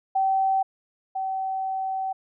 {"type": "tone pair in turn", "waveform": "sine", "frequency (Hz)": [770, 765.1], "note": ["G5", "G5"], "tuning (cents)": [-31, -42], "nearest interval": "unison", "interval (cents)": 11, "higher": "first", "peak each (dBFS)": [-19, -25], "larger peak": "first", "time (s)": [[0.15, 0.63], [1.15, 2.13]], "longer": "second", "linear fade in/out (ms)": 10, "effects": []}